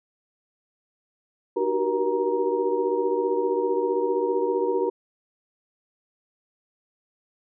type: tone cluster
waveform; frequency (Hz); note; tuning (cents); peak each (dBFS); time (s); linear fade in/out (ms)
sine; 307 / 372.6 / 387.9 / 475.6 / 939; D#4 / F#4 / G4 / A#4 / A#5; -23 / +12 / -18 / +35 / +12; -32 / -26 / -28 / -25 / -31; 1.56-4.9; 10
effects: none